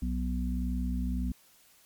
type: harmonic tone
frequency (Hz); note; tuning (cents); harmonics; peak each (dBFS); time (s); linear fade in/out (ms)
61.74; B1; 0; 1 / 3 / 4; -30 / -35 / -35; 0.02-1.32; 5
effects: white hiss -61 dBFS RMS until 1.85 s + MP3 96 kbps